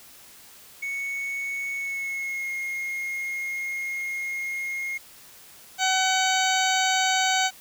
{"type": "tone with pitch glide", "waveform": "triangle", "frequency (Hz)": [2217, 2146], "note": ["C#7", "C7"], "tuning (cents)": [0, 43], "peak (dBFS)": -26, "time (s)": [0.82, 4.98], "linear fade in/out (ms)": 10, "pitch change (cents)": -57, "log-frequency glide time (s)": [1.75, 2.52]}
{"type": "harmonic tone", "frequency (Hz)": 755, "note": "F#5", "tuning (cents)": 35, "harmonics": [1, 2, 3, 4, 5, 6, 8, 9, 10], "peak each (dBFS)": [-24, -27, -29, -30, -31, -32, -33, -34, -34], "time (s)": [5.78, 7.51], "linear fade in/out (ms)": 50}
{"effects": ["white hiss -49 dBFS RMS until 7.6 s"]}